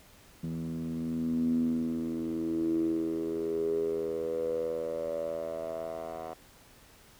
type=tone with band-pass filter sweep; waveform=10% pulse; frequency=81.7 Hz; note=E2; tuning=15 cents flat; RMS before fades=-32 dBFS; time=0.43-6.34 s; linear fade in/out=10 ms; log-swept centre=190 to 750 Hz; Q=9.5; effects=pink hiss -57 dBFS RMS until 7.19 s